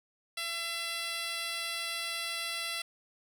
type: tone with band-pass filter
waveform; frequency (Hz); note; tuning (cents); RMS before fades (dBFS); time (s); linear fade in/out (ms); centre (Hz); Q
10% pulse; 674; E5; +38; -36; 0.37-2.82; 5; 5800; 0.52
effects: none